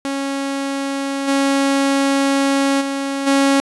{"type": "tone with level steps", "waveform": "sawtooth", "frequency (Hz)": 275.4, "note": "C#4", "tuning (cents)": -11, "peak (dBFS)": [-16, -10, -16, -8], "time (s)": [0.05, 3.6], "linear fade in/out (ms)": 0, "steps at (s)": [1.27, 2.8, 3.26], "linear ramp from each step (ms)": 20, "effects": ["resampled to 24000 Hz"]}